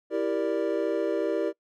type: chord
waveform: triangle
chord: E half-diminished seventh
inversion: none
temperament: equal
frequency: 329.6 / 392 / 466.2 / 587.3 Hz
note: E4 / G4 / Bb4 / D5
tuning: 0 / 0 / 0 / 0 cents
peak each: -28 dBFS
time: 0.1-1.53 s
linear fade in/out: 50 ms
effects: noise-tail reverb RT60 0.1 s tail -23 dB re dry